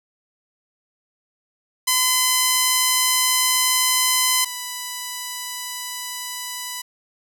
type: tone pair in turn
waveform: 5% pulse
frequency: 1019 / 991.1 Hz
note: C6 / B5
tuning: -46 / +6 cents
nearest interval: unison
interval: 48 cents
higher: first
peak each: -4 / -16 dBFS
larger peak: first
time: 1.87-4.45 / 4.45-6.82 s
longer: first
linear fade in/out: 10 ms
effects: none